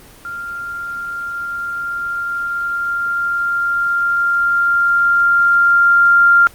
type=tone with level ramp; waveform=sine; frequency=1393 Hz; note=F6; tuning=5 cents flat; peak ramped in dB=-24 to -6 dBFS; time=0.25-6.47 s; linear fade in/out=0 ms; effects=pink hiss -42 dBFS RMS until 6.54 s + Opus 24 kbps